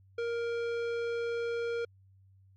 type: tone with tanh clipping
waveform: sine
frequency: 468.2 Hz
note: A#4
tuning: 8 cents sharp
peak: -33 dBFS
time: 0.18-1.85 s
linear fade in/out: 5 ms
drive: 15 dB
effects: added 96 Hz sine -58 dBFS peak until 2.56 s + Opus 48 kbps